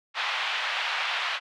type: band-pass noise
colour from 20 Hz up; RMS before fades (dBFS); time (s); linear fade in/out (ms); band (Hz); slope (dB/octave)
white; -29; 0.14-1.4; 50; 760 to 3300; 24
effects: none